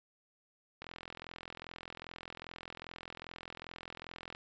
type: click train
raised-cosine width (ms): 0.3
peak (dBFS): -28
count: 151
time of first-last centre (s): 0.82-4.349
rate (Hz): 42.5
effects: resampled to 16000 Hz